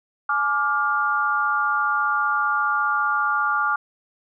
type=chord; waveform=sine; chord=D diminished; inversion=second; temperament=just; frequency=845.8 / 1174.7 / 1409.6 Hz; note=Ab5 / D6 / F6; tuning=+31 / 0 / +16 cents; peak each=-27 / -22 / -22 dBFS; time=0.29-3.76 s; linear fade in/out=5 ms; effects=none